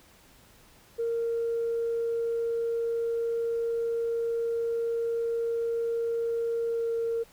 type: tone with pitch glide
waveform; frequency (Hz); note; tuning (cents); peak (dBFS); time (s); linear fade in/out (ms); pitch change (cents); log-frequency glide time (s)
sine; 463.3 to 460.6; A#4 to A#4; -11 to -21; -25; 0.98-7.24; 20; -10; 6.66-6.93
effects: tanh soft clip ceiling -22 dBFS + pink hiss -57 dBFS RMS until 7.32 s